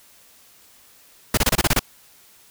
pink noise bursts, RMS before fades -17 dBFS, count 8, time 1.34-1.794 s, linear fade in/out 5 ms, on 34 ms, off 26 ms, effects white hiss -52 dBFS RMS until 2.5 s

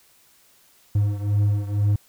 triangle beating tone pair, 102.1 / 104.2 Hz, G#2 / G#2, -29 / +6 cents, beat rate 2.1 Hz, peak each -18 / -22 dBFS, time 0.95-1.96 s, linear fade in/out 5 ms, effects white hiss -57 dBFS RMS until 2.08 s

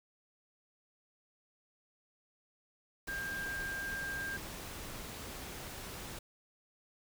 sine tone in noise, 1596 Hz, G6, 31 cents sharp, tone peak -37 dBFS, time 3.08-4.37 s, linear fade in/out 5 ms, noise pink, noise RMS -45 dBFS, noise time 3.07-6.19 s, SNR +5 dB, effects none

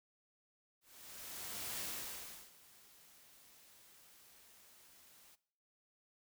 white noise with ADSR envelope, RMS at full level -42 dBFS, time 0.81-5.36 s, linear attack 1000 ms, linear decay 690 ms, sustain -21 dB, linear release 19 ms, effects noise-tail reverb RT60 0.6 s tail -19 dB re dry

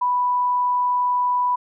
sine tone, 987.8 Hz, B5, in tune, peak -17 dBFS, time 0.01-1.56 s, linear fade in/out 10 ms, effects none

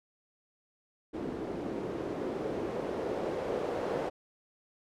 blue noise with low-pass filter sweep, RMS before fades -35 dBFS, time 1.13-4.1 s, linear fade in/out 20 ms, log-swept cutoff 330 to 520 Hz, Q 2.2, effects none

